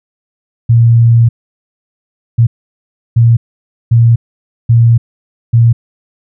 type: tone bursts at uneven times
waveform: sine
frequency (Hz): 116.54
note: A#2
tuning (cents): 0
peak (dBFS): -3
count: 6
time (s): 0.69-1.29 / 2.38-2.47 / 3.16-3.37 / 3.91-4.16 / 4.69-4.98 / 5.53-5.73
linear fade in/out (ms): 10
effects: none